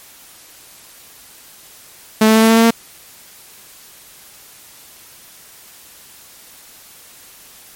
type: tone with pitch steps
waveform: sawtooth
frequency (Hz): 217.9 / 219.8 / 221.7 / 223.6 / 225.6 / 227.5 / 229.5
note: A3 / A3 / A3 / A3 / A3 / A#3 / A#3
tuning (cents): -17 / -2 / +13 / +28 / +44 / -42 / -27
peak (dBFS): -4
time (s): 2.21-2.707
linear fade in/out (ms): 5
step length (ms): 71
effects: white hiss -42 dBFS RMS until 7.75 s + MP3 64 kbps